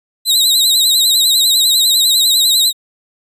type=tone with vibrato; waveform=sawtooth; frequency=3904 Hz; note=B7; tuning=21 cents flat; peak=-6 dBFS; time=0.25-2.73 s; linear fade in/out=50 ms; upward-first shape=sine; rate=10 Hz; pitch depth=84 cents each way; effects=resampled to 32000 Hz